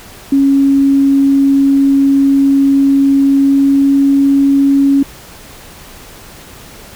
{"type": "tone with pitch glide", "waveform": "sine", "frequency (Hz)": [275.6, 277.2], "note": ["C#4", "C#4"], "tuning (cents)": [-10, 0], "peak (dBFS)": -6, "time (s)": [0.32, 5.03], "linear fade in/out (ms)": 5, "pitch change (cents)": 10, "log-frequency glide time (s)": [3.38, 3.95], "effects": ["pink hiss -35 dBFS RMS until 6.95 s"]}